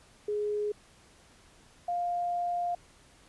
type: tone pair in turn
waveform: sine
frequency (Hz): 417.3 / 701.8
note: G#4 / F5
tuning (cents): +8 / +8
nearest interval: major sixth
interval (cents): 900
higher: second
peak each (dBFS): -28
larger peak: neither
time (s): 0.28-0.72 / 1.88-2.75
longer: second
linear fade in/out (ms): 5
effects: pink hiss -59 dBFS RMS until 3.28 s + resampled to 24000 Hz